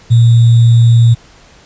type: tone with sample-and-hold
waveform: sine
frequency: 116.54 Hz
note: A#2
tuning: in tune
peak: -3 dBFS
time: 0.1-1.15 s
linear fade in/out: 20 ms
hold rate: 3675 Hz
effects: pink hiss -42 dBFS RMS until 1.65 s + resampled to 16000 Hz